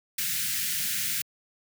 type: band-stop noise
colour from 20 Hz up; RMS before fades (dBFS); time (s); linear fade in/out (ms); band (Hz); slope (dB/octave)
white; -29; 0.18-1.22; 5; 220 to 1500; 48
effects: high-pass 100 Hz 12 dB/octave